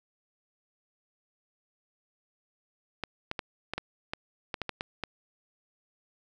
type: clicks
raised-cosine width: 0.3 ms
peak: -16 dBFS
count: 11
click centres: 3.037 / 3.314 / 3.392 / 3.736 / 3.78 / 4.135 / 4.542 / 4.617 / 4.693 / 4.809 / 5.037 s
effects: none